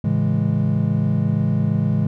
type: chord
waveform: triangle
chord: A major seventh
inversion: none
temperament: equal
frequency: 110 / 138.59 / 164.81 / 207.7 Hz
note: A2 / C#3 / E3 / G#3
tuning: 0 / 0 / 0 / 0 cents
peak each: -20 dBFS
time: 0.04-2.07 s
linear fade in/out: 5 ms
effects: none